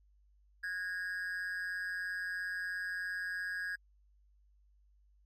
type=tone with amplitude modulation; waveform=triangle; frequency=1646 Hz; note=G#6; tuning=16 cents flat; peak=-31 dBFS; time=0.63-3.76 s; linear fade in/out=10 ms; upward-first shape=sine; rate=183 Hz; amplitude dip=70%; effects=added 50 Hz sine -64 dBFS peak until 5.25 s + AAC 48 kbps